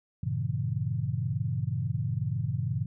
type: chord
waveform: sine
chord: G diminished seventh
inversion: none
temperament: equal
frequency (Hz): 98 / 116.54 / 138.59 / 164.81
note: G2 / Bb2 / Db3 / Fb3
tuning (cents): 0 / 0 / 0 / 0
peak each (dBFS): -34 / -31 / -32 / -36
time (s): 0.23-2.86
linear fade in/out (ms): 5
effects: none